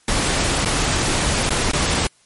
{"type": "noise with dropouts", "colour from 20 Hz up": "pink", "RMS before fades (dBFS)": -19, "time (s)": [0.08, 2.07], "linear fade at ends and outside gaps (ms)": 2, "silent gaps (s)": [[0.649, 0.657], [1.494, 1.505], [1.715, 1.733]], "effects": ["white hiss -56 dBFS RMS until 2.25 s", "MP3 48 kbps"]}